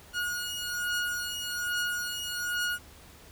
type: beating tone pair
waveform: sawtooth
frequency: 1442 / 1443.2 Hz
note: F#6 / F#6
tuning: -45 / -44 cents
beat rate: 1.2 Hz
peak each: -30 / -29 dBFS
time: 0.13-2.79 s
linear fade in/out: 50 ms
effects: added 74 Hz sine -57 dBFS peak until 3.31 s + pink hiss -53 dBFS RMS until 3.31 s